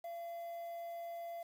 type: tone with quantisation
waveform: triangle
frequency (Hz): 682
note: F5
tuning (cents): -41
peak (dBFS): -40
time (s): 0.04-1.43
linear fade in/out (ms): 5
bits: 10
effects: none